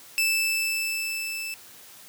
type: tone with level ramp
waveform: sawtooth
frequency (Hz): 2637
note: E7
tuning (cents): 0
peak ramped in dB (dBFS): -17 to -28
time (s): 0.18-1.54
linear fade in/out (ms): 0
effects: white hiss -48 dBFS RMS until 2.08 s + high-pass 80 Hz 12 dB/octave